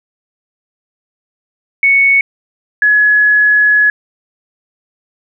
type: tone pair in turn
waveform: sine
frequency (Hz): 2217 / 1691.6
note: C#7 / G#6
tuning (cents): 0 / +31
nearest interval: perfect fourth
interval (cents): 469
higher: first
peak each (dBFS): -6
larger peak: neither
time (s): 1.83-2.21 / 2.82-3.9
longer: second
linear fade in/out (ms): 2
effects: none